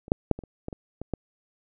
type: clicks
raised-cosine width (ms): 2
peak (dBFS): -29 / -6 / -6 / -23 / -29 / -19 / -23 / -21 / -14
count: 9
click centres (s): 0.081 / 0.119 / 0.313 / 0.39 / 0.437 / 0.684 / 0.728 / 1.016 / 1.137
effects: none